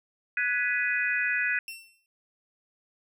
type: chord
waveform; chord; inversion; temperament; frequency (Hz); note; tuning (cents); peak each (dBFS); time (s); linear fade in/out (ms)
sine; G# minor seventh; third; equal with one note detuned; 1480 / 1685.4 / 1975.5 / 2489; F#6 / G#6 / B6 / D#7; 0 / +25 / 0 / 0; -30; 0.37-1.59; 2
type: tone with exponential decay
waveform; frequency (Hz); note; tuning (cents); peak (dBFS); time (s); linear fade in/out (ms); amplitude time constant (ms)
sawtooth; 2701; E7; +42; -31; 1.68-2.06; 1; 81
effects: none